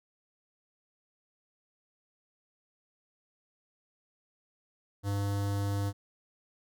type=tone with notch filter; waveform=square; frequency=100.4 Hz; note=G2; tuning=42 cents sharp; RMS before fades=-31 dBFS; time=5.03-5.93 s; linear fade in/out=50 ms; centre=2400 Hz; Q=1.4; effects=none